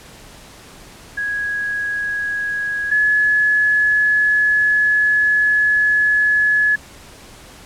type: tone pair in turn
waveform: sine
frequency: 1660 / 1702.7 Hz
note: G#6 / G#6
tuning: -1 / +43 cents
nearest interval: unison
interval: 44 cents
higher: second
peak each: -19 / -12 dBFS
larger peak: second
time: 1.17-2.91 / 2.91-6.76 s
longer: second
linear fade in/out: 10 ms
effects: pink hiss -41 dBFS RMS until 7.65 s + low-pass 11000 Hz 12 dB/octave